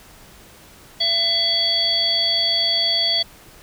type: harmonic tone with a mistuned harmonic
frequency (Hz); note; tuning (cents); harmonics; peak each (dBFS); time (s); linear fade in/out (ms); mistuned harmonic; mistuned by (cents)
672; E5; +33; 1 / 3 / 5 / 7; -30 / -31 / -20 / -19; 1-3.23; 10; 7; -59
effects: pink hiss -46 dBFS RMS until 3.62 s